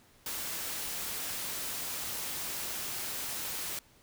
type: noise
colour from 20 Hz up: white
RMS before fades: -37 dBFS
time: 0.26-3.79 s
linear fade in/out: 2 ms
effects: pink hiss -62 dBFS RMS until 4.02 s